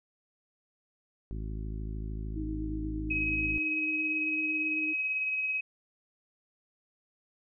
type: harmonic tone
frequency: 53.3 Hz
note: G#1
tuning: 46 cents sharp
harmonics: 1 / 2 / 3 / 4 / 5 / 6 / 7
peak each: -35 / -41 / -45 / -47 / -49 / -51 / -52 dBFS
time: 1.31-3.58 s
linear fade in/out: 0 ms
type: tone with vibrato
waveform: sine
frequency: 311.1 Hz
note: D#4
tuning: in tune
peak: -35 dBFS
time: 2.35-4.94 s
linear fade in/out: 20 ms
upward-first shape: sine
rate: 7.9 Hz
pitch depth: 13 cents each way
type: tone with tremolo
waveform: sine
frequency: 2543 Hz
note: D#7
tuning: 37 cents sharp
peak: -27 dBFS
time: 3.1-5.61 s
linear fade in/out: 10 ms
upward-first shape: sine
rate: 18 Hz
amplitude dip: 30%
effects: none